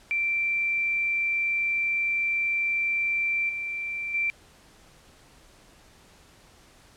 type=tone with level steps; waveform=sine; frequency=2349 Hz; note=D7; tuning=in tune; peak=-23 / -29 / -23 dBFS; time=0.11-4.3 s; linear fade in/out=0 ms; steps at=3.49 / 4.14 s; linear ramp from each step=5 ms; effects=pink hiss -55 dBFS RMS until 6.96 s + low-pass 10000 Hz 12 dB/octave